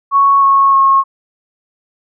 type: tone with pitch steps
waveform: sine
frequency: 1108.7 / 1097.9 / 1087.1 Hz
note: C#6 / C#6 / C#6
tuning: 0 / -17 / -34 cents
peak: -6 dBFS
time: 0.11-1.04 s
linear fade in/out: 50 ms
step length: 310 ms
effects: none